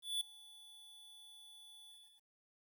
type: tone with ADSR envelope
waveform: square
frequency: 3457 Hz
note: A7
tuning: 31 cents flat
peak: -34 dBFS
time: 0.02-2.25 s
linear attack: 190 ms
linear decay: 3 ms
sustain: -22 dB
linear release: 350 ms
effects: 12-bit